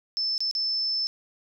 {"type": "tone with dropouts", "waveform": "sine", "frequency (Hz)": 5274, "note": "E8", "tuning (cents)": 0, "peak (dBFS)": -24, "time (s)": [0.17, 1.07], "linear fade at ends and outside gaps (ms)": 0, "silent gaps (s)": [[0.379, 0.405], [0.512, 0.551]], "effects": []}